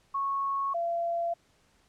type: tone pair in turn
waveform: sine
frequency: 1102 / 681.9 Hz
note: C#6 / F5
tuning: -11 / -42 cents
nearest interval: minor sixth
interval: 831 cents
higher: first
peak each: -27 dBFS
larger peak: neither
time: 0.14-0.74 / 0.74-1.34 s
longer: neither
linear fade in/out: 10 ms
effects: pink hiss -66 dBFS RMS until 1.88 s + low-pass 9000 Hz 12 dB/octave